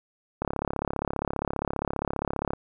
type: click train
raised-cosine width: 1 ms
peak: -13 dBFS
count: 75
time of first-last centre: 0.42-2.534 s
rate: 35 Hz
effects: none